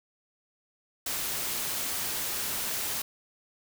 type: noise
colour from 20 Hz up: white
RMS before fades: -32 dBFS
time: 1.06-3.02 s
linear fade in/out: 5 ms
effects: none